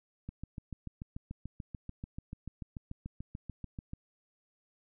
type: click train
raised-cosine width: 5 ms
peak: -28 dBFS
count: 26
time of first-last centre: 0.29-3.934 s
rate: 6.86 Hz
effects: none